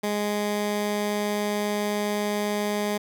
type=tone; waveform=15% pulse; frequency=207.4 Hz; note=G#3; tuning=2 cents flat; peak=-18 dBFS; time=0.03-2.98 s; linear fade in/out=10 ms; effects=none